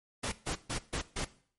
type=noise bursts; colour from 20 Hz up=pink; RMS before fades=-34 dBFS; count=5; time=0.23-1.25 s; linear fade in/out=10 ms; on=92 ms; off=140 ms; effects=noise-tail reverb RT60 0.5 s tail -17 dB re dry + MP3 48 kbps